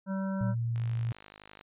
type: harmonic tone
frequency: 192.6 Hz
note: G3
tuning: 30 cents flat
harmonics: 1 / 3 / 5 / 7 / 8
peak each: -30 / -40 / -44 / -47 / -48 dBFS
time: 0.06-0.55 s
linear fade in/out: 50 ms
type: tone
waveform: sine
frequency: 116.54 Hz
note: A#2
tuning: in tune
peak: -28 dBFS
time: 0.41-1.12 s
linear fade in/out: 0 ms
type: click train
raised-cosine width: 0.3 ms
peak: -32 dBFS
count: 45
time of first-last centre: 0.76-1.611 s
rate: 51.7 Hz
effects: resampled to 8000 Hz